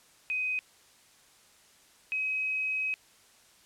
sine tone pair in turn, 2510 / 2538 Hz, D#7 / D#7, +15 / +34 cents, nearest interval unison, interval 19 cents, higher second, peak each -28 / -28 dBFS, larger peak neither, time 0.3-0.59 / 2.12-2.94 s, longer second, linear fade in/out 0 ms, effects white hiss -60 dBFS RMS until 3.65 s + low-pass 10000 Hz 12 dB/octave

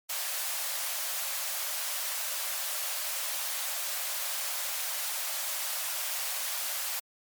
white high-pass noise, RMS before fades -33 dBFS, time 0.09-7 s, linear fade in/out 10 ms, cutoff 530 Hz, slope 96 dB/octave, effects MP3 96 kbps

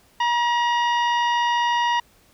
harmonic tone with a mistuned harmonic, 954 Hz, A#5, 40 cents sharp, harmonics 1 / 2 / 3 / 4 / 5 / 6, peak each -19 / -26 / -29 / -37 / -42 / -42 dBFS, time 0.2-2 s, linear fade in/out 5 ms, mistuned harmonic 4, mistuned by -80 cents, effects pink hiss -57 dBFS RMS until 2.33 s

